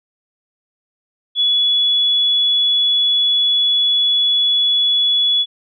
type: tone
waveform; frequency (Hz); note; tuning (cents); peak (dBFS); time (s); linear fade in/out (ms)
sine; 3400; G#7; +40; -12; 1.35-5.46; 50
effects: none